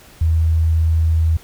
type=tone; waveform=sine; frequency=80.9 Hz; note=E2; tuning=32 cents flat; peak=-12 dBFS; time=0.21-1.37 s; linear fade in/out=5 ms; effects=pink hiss -45 dBFS RMS until 1.43 s